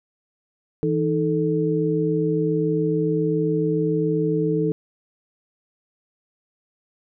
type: tone cluster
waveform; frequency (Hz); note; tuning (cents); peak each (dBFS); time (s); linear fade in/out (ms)
sine; 162.3 / 312.1 / 439.3; E3 / D#4 / A4; -27 / +5 / -3; -23 / -24 / -22; 0.83-4.72; 0
effects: none